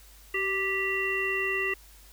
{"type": "harmonic tone with a mistuned harmonic", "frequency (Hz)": 392, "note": "G4", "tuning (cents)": 0, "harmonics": [1, 3, 5, 7], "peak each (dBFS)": [-32, -37, -29, -31], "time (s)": [0.34, 1.74], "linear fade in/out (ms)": 5, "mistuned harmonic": 1, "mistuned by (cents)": -30, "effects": ["added 50 Hz sine -52 dBFS peak until 2.12 s", "white hiss -55 dBFS RMS until 2.12 s"]}